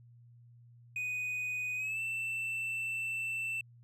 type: tone with pitch glide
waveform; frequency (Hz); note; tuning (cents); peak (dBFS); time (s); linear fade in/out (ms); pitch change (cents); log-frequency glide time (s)
triangle; 2489 to 2668; D#7 to E7; 0 to +20; -32; 0.96-3.61; 2; +120; 1.76-2
effects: added 119 Hz sine -55 dBFS peak until 3.83 s